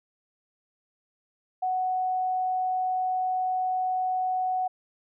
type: tone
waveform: sine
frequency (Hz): 742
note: F#5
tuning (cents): +5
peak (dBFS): -24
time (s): 1.62-4.68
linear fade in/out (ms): 10
effects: none